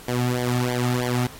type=tone with flanger; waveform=sawtooth; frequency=123.47 Hz; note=B2; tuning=in tune; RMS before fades=-23 dBFS; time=0.08-1.27 s; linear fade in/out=5 ms; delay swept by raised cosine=0.75 to 2.05 ms; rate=3.1 Hz; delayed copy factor=-0.75; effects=pink hiss -43 dBFS RMS until 1.39 s + AAC 48 kbps

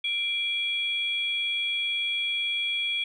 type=tone pair together; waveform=sine; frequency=2360 / 3329 Hz; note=D7 / G#7; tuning=+8 / +3 cents; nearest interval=tritone; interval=595 cents; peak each=-28 / -27 dBFS; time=0.04-3.04 s; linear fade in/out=5 ms; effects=tanh soft clip ceiling -17 dBFS

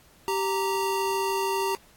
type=tone pair together; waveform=square; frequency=389.3 / 926 Hz; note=G4 / A#5; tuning=-12 / -12 cents; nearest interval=octave + minor third; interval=1500 cents; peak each=-28 dBFS; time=0.28-1.75 s; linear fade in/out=0 ms; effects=pink hiss -57 dBFS RMS until 1.96 s + AAC 64 kbps

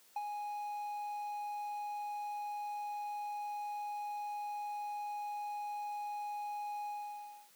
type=tone with ADSR envelope; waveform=triangle; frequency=829 Hz; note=G#5; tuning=3 cents flat; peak=-31 dBFS; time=0.16-7.5 s; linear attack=4 ms; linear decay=37 ms; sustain=-5 dB; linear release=620 ms; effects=white hiss -64 dBFS RMS until 7.55 s + high-pass 200 Hz 12 dB/octave

